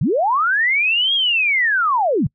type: linear two-way sweep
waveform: sine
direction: up then down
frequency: 105 to 3311 to 105 Hz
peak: -14 dBFS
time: 0.01-2.27 s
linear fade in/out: 5 ms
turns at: 1.14 s
effects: noise-tail reverb RT60 0.1 s tail -25 dB re dry